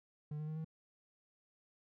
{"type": "tone with pitch steps", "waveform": "triangle", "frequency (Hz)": [150, 152.97, 156.01, 159.1], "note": ["D3", "D#3", "D#3", "D#3"], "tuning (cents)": [37, -29, 5, 39], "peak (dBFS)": -37, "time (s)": [0.31, 0.646], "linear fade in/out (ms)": 5, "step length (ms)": 84, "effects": []}